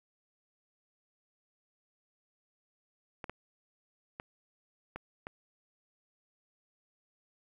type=clicks; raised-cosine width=0.5 ms; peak=-25 dBFS; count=5; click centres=3.242 / 3.296 / 4.199 / 4.96 / 5.269 s; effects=10-bit